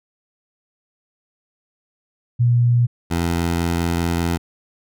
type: tone pair in turn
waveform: sine / 15% pulse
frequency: 120.3 / 85.06 Hz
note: B2 / F2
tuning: -45 / -45 cents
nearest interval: tritone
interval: 600 cents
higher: first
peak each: -12 dBFS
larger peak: neither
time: 2.39-2.87 / 3.1-4.38 s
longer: second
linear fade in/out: 20 ms
effects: none